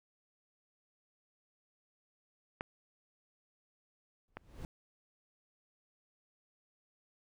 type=clicks; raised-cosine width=0.5 ms; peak=-22 / -27 dBFS; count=2; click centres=2.609 / 4.37 s
type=noise with exponential growth; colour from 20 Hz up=brown; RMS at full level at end=-41 dBFS; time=4.28-4.65 s; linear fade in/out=1 ms; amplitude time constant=79 ms
effects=none